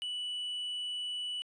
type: tone with tanh clipping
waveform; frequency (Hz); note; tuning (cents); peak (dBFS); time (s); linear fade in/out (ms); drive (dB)
sine; 2960; F#7; 0; -35; 0.02-1.42; 0; 2
effects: resampled to 24000 Hz